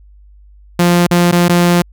sawtooth tone with dropouts, 174.61 Hz, F3, in tune, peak -4 dBFS, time 0.79-1.82 s, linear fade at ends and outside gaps 5 ms, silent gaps 1.068-1.11 / 1.315-1.324 / 1.483-1.493 s, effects added 50 Hz sine -39 dBFS peak until 1.92 s

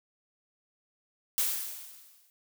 blue noise with exponential decay, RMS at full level -26 dBFS, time 1.38-2.3 s, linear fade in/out 0 ms, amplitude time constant 200 ms, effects none

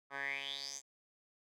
10% pulse tone with band-pass filter sweep, 138.6 Hz, C#3, in tune, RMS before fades -42 dBFS, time 0.1-0.82 s, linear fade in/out 50 ms, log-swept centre 1300 to 7200 Hz, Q 7, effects none

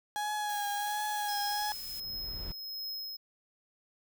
35% pulse tone with vibrato, 830.6 Hz, G#5, in tune, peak -30 dBFS, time 0.16-1.72 s, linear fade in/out 0 ms, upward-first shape triangle, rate 1.4 Hz, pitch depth 33 cents each way
blue noise, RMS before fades -45 dBFS, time 0.49-2 s, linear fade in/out 2 ms
brown noise with exponential growth, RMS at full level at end -39 dBFS, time 1.09-2.52 s, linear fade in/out 1 ms, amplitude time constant 310 ms
square tone with tremolo, 5140 Hz, E8, 45 cents flat, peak -36 dBFS, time 1.28-3.17 s, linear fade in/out 10 ms, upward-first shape triangle, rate 1.4 Hz, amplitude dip 50%
effects none

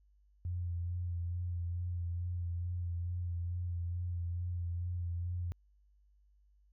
sine tone with vibrato, 87.31 Hz, F2, in tune, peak -34 dBFS, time 0.45-5.52 s, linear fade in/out 0 ms, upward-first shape sine, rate 2.3 Hz, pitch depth 28 cents each way, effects added 50 Hz sine -64 dBFS peak until 6.72 s

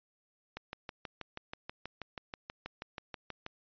click train, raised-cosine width 0.3 ms, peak -24 dBFS, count 19, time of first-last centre 0.57-3.464 s, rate 6.22 Hz, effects resampled to 11025 Hz

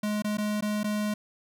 square tone with dropouts, 210 Hz, G#3, 19 cents sharp, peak -27 dBFS, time 0.03-1.14 s, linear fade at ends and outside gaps 5 ms, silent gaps 0.222-0.244 / 0.372-0.382 / 0.609-0.623 / 0.833-0.842 s, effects none

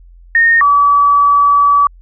sine tone pair in turn, 1841 / 1146.2 Hz, A#6 / D6, -22 / -42 cents, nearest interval minor sixth, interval 820 cents, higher first, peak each -6 dBFS, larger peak neither, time 0.35-0.61 / 0.61-1.87 s, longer second, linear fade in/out 2 ms, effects added 43 Hz sine -37 dBFS peak until 2.01 s

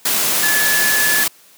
sine tone in noise, 1718 Hz, A6, 42 cents flat, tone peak -16 dBFS, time 0.43-1.24 s, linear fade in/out 5 ms, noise white, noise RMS -17 dBFS, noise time 0.05-1.28 s, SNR -2 dB, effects white hiss -48 dBFS RMS until 1.57 s + high-pass 150 Hz 12 dB/octave

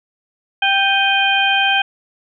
harmonic tone with a mistuned harmonic, 784 Hz, G5, in tune, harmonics 1 / 2 / 3 / 4, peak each -18 / -18 / -18 / -18 dBFS, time 0.62-1.82 s, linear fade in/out 5 ms, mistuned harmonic 3, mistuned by +88 cents, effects none

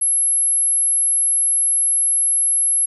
sine tone, 11060 Hz, F9, 18 cents flat, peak -14 dBFS, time 0.01-2.86 s, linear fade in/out 10 ms, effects none

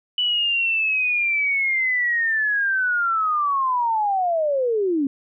sine linear sweep, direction down, 2977 to 263.9 Hz, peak -18 dBFS, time 0.18-5.07 s, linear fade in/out 2 ms, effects none

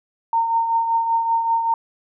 sine tone with tremolo, 916 Hz, A#5, 31 cents flat, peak -14 dBFS, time 0.33-1.74 s, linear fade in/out 2 ms, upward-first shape triangle, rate 5.2 Hz, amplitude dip 55%, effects none

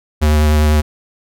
square tone with vibrato, 75.8 Hz, D#2, 45 cents flat, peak -10 dBFS, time 0.21-0.82 s, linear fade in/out 20 ms, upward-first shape sine, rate 10 Hz, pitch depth 18 cents each way, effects none

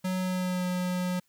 square tone with pitch glide, 185 to 180.98 Hz, F#3 to F#3, 0 to -38 cents, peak -28 dBFS, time 0.04-1.2 s, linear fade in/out 10 ms, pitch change -38 cents, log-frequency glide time 0.19-0.65 s, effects white hiss -70 dBFS RMS until 1.28 s

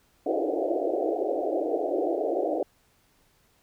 pink band-pass noise, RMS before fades -27 dBFS, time 0.26-2.63 s, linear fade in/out 5 ms, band 300 to 740 Hz, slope 96 dB/octave, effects pink hiss -65 dBFS RMS until 3.62 s

